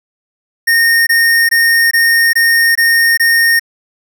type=tone bursts; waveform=square; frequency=1842 Hz; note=A#6; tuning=21 cents flat; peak=-8 dBFS; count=7; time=0.67-3.596 s; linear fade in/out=10 ms; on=400 ms; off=21 ms; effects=none